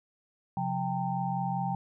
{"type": "tone cluster", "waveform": "sine", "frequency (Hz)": [134, 179, 790, 910], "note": ["C3", "F3", "G5", "A#5"], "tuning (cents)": [42, 43, 13, -42], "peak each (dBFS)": [-35, -33, -32, -37], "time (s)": [0.57, 1.75], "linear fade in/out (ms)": 2, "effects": []}